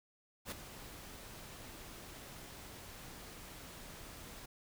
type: noise with ADSR envelope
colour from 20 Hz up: pink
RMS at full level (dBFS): -40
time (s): 0.45-4.46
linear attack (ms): 64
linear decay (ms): 14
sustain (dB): -11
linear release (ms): 8
effects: none